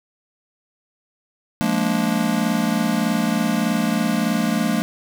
square chord, Bb dominant seventh, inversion second, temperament just, 174.81 / 209.8 / 233.1 / 291.4 Hz, F3 / Ab3 / Bb3 / D4, +2 / +18 / 0 / -13 cents, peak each -26 / -23 / -23 / -27 dBFS, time 1.61-4.82 s, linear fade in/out 0 ms, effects none

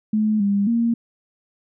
sine tone with pitch steps, 214.7 / 200.9 / 232.7 Hz, A3 / G3 / A#3, -42 / +43 / -3 cents, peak -16 dBFS, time 0.13-0.94 s, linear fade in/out 5 ms, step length 270 ms, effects none

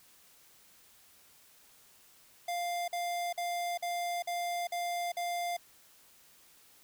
square tone bursts, 698.5 Hz, F5, in tune, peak -33 dBFS, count 7, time 2.48-5.568 s, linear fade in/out 5 ms, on 400 ms, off 48 ms, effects white hiss -61 dBFS RMS until 6.83 s

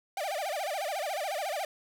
45% pulse tone with vibrato, 684 Hz, F5, 36 cents flat, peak -31 dBFS, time 0.17-1.65 s, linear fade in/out 2 ms, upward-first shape sine, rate 14 Hz, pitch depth 290 cents each way, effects none

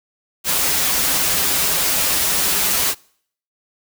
white noise with comb filter, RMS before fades -18 dBFS, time 0.44-2.95 s, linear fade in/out 50 ms, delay 8.6 ms, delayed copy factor -0.6, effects noise-tail reverb RT60 0.6 s tail -25 dB re dry

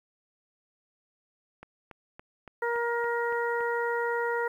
click train, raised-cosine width 0.5 ms, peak -29 dBFS, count 8, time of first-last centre 1.63-3.607 s, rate 3.54 Hz
harmonic tone, 471.7 Hz, A#4, 20 cents sharp, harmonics 1 / 2 / 3 / 4, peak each -29 / -32 / -34 / -35 dBFS, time 2.62-4.48 s, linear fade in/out 5 ms
effects 10-bit

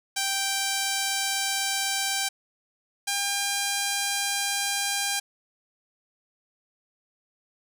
5% pulse tone pair in turn, 784 / 800.9 Hz, G5 / G5, 0 / +37 cents, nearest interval unison, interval 37 cents, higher second, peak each -13 dBFS, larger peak neither, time 0.16-2.29 / 3.07-5.2 s, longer neither, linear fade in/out 10 ms, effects none

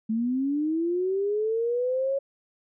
sine linear sweep, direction up, 215.9 to 554.4 Hz, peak -23 dBFS, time 0.09-2.19 s, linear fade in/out 10 ms, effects none

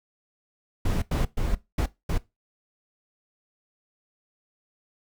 brown noise bursts at uneven times, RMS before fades -24 dBFS, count 5, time 0.85-1.02 / 1.11-1.25 / 1.37-1.55 / 1.78-1.86 / 2.09-2.18 s, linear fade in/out 5 ms, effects noise-tail reverb RT60 0.2 s tail -18 dB re dry

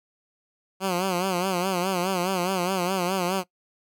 10% pulse tone with vibrato, 183.8 Hz, F#3, 11 cents flat, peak -15 dBFS, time 0.8-3.44 s, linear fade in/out 50 ms, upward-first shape sine, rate 4.8 Hz, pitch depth 96 cents each way, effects noise-tail reverb RT60 0.1 s tail -21 dB re dry

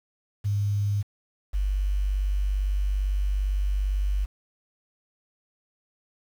sine tone pair in turn, 101.9 / 48.83 Hz, G#2 / G1, -32 / -6 cents, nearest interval octave + minor second, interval 1274 cents, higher first, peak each -22 / -22 dBFS, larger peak neither, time 0.44-1.03 / 1.53-4.26 s, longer second, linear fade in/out 20 ms, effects 8-bit

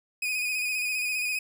40% pulse tone with vibrato, 2489 Hz, D#7, in tune, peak -26 dBFS, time 0.22-1.39 s, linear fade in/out 5 ms, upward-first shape square, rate 15 Hz, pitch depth 29 cents each way, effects none

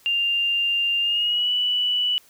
sine tone with pitch glide, 2794 to 2960 Hz, F7 to F#7, 0 to 0 cents, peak -19 dBFS, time 0.06-2.18 s, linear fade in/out 0 ms, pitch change +100 cents, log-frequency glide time 1-1.51 s, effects white hiss -55 dBFS RMS until 2.29 s

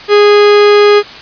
45% pulse tone, 413.1 Hz, G#4, 9 cents flat, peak -3 dBFS, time 0.08-1.03 s, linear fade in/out 50 ms, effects white hiss -29 dBFS RMS until 1.21 s + resampled to 11025 Hz

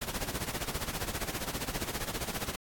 pink noise with tremolo, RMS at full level -33 dBFS, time 0.01-2.56 s, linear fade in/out 10 ms, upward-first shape sine, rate 15 Hz, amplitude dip 75%, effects AAC 64 kbps

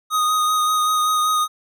square tone with vibrato, 1244.5 Hz, D#6, in tune, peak -17 dBFS, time 0.1-1.48 s, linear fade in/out 50 ms, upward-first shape sine, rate 5.2 Hz, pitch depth 16 cents each way, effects none

